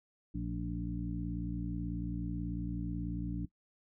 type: harmonic tone with a mistuned harmonic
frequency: 58.27 Hz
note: A#1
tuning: in tune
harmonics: 1 / 2 / 3 / 4 / 5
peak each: -40 / -42 / -39 / -47 / -40 dBFS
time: 0.34-3.46 s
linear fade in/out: 10 ms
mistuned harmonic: 4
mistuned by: -58 cents
effects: noise-tail reverb RT60 0.1 s tail -19 dB re dry